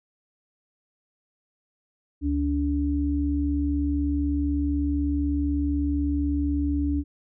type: tone pair together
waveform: sine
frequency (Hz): 72 / 288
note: D2 / D4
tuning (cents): -34 / -34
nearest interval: 2 octaves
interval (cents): 2400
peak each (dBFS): -25 / -24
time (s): 2.21-7.04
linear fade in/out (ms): 50
effects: none